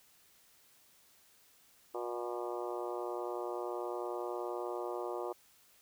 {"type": "harmonic tone with a mistuned harmonic", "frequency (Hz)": 120.2, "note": "B2", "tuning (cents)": -46, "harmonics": [3, 4, 5, 6, 7, 8, 9, 10], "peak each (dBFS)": [-40, -42, -44, -46, -47, -48, -49, -50], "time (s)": [1.94, 5.33], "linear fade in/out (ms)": 10, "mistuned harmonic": 7, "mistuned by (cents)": -22, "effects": ["white hiss -65 dBFS RMS until 5.81 s"]}